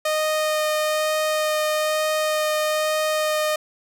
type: tone with vibrato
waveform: sawtooth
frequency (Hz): 616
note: D#5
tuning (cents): -17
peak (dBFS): -16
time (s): 0.05-3.56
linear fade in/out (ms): 5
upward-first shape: sine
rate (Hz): 1.1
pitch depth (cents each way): 8
effects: none